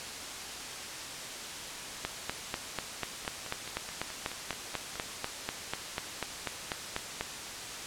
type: two click trains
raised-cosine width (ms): 0.3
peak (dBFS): -15 / -24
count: 22 / 9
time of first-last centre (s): 2.05-7.21 / 3.25-4.956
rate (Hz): 4.07 / 4.69
effects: white hiss -40 dBFS RMS until 7.86 s + low-pass 8000 Hz 12 dB/octave